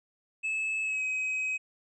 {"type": "tone with pitch glide", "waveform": "triangle", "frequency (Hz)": [2601, 2533], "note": ["E7", "D#7"], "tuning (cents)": [-24, 30], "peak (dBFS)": -27, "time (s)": [0.43, 1.58], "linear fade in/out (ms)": 20, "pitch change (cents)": -46, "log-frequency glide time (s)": [0.82, 1.03], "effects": ["resampled to 24000 Hz"]}